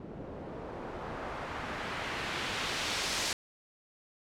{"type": "noise with low-pass filter sweep", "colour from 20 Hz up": "white", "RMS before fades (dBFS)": -37, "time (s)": [0, 3.33], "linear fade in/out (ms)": 2, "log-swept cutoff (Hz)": [380, 6000], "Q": 0.87, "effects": []}